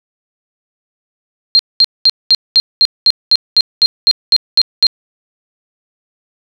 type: tone bursts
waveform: sine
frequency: 4191 Hz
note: C8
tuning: 2 cents sharp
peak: -4 dBFS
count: 14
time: 1.55-4.868 s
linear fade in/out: 0 ms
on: 42 ms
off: 210 ms
effects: none